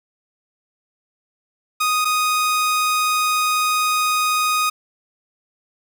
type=tone pair in turn; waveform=sawtooth; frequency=1244.5 / 1244.5 Hz; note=D#6 / D#6; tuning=0 / 0 cents; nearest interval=unison; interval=0 cents; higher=neither; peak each=-13 dBFS; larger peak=neither; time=1.8-2.05 / 2.05-4.7 s; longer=second; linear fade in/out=10 ms; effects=none